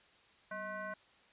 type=tone with frequency modulation; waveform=sine; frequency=1072 Hz; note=C6; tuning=42 cents sharp; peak=-39 dBFS; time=0.51-0.94 s; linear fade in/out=5 ms; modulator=440 Hz; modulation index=1.6; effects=white hiss -65 dBFS RMS until 1.32 s + resampled to 8000 Hz